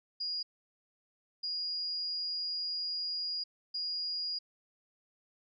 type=tone bursts at uneven times; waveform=sine; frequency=4865 Hz; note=D#8; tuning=40 cents flat; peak=-33 dBFS; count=3; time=0.2-0.43 / 1.43-3.44 / 3.74-4.39 s; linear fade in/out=10 ms; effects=none